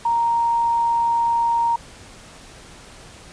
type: tone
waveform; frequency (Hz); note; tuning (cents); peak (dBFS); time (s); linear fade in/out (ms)
sine; 932.3; A#5; 0; -16; 0.05-1.76; 5
effects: pink hiss -43 dBFS RMS until 3.32 s + resampled to 22050 Hz